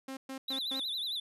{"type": "tone bursts", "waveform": "sawtooth", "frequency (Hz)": 266.3, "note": "C4", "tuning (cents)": 31, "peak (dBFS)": -35, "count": 4, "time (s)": [0.08, 0.8], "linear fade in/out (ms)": 5, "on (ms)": 90, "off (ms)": 120}
{"type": "tone with vibrato", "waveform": "triangle", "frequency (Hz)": 3729, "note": "A#7", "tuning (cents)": 0, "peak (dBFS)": -32, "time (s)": [0.48, 1.2], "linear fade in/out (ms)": 5, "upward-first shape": "sine", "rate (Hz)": 11, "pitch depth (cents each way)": 140}
{"effects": ["resampled to 32000 Hz"]}